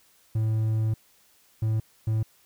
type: tone bursts at uneven times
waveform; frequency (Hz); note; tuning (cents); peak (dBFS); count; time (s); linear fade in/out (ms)
triangle; 110; A2; 0; -20; 3; 0.35-0.94 / 1.62-1.8 / 2.07-2.23; 5
effects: white hiss -61 dBFS RMS until 2.45 s